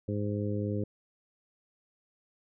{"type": "harmonic tone", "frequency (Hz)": 103.4, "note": "G#2", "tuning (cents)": -7, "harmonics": [1, 2, 3, 4, 5], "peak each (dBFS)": [-32, -35, -37, -38, -39], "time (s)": [0.08, 0.84], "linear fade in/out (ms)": 5, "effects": []}